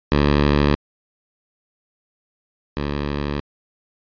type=tone pair in turn; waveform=10% pulse; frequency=72.6 / 72.24 Hz; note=D2 / D2; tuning=-19 / -28 cents; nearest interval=unison; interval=9 cents; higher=first; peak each=-6 / -14 dBFS; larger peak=first; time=0.12-0.75 / 2.77-3.4 s; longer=neither; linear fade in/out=0 ms; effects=resampled to 11025 Hz